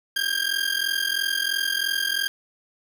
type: ring-modulated tone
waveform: 20% pulse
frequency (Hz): 1604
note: G6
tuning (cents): +39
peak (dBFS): -15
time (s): 0.16-2.28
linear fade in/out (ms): 0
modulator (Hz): 21.5
effects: 7-bit